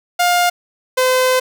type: tone pair in turn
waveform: sawtooth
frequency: 707 / 512.1 Hz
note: F5 / C5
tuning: +21 / -37 cents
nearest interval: tritone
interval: 558 cents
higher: first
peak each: -8 dBFS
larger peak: neither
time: 0.19-0.5 / 0.97-1.4 s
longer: second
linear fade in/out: 10 ms
effects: none